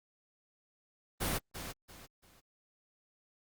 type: noise with echo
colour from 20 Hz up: pink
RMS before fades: -33 dBFS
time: 1.2-1.39 s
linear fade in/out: 20 ms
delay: 340 ms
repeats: 3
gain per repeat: -10 dB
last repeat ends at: 2.41 s
effects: Opus 32 kbps